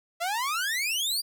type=exponential sweep; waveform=sawtooth; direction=up; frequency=657 to 4866 Hz; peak=-23 dBFS; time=0.2-1.22 s; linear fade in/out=20 ms; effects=none